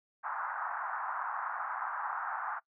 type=band-pass noise; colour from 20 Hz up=white; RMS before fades=-37 dBFS; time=0.23-2.6 s; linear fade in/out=20 ms; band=780 to 1500 Hz; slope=48 dB/octave; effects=noise-tail reverb RT60 0.1 s tail -22 dB re dry